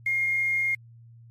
sine tone with quantisation, 2132 Hz, C7, 32 cents sharp, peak -22 dBFS, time 0.06-0.75 s, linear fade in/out 5 ms, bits 8, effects added 116 Hz sine -47 dBFS peak until 1.3 s + MP3 64 kbps

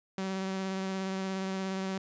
sawtooth tone with vibrato, 190.8 Hz, G3, 47 cents flat, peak -28 dBFS, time 0.18-1.98 s, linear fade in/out 2 ms, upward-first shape triangle, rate 17 Hz, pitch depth 17 cents each way, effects resampled to 16000 Hz

